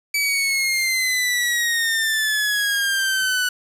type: exponential sweep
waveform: sawtooth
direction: down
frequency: 2300 to 1480 Hz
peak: -15 dBFS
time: 0.14-3.49 s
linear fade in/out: 5 ms
effects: resampled to 32000 Hz + 7-bit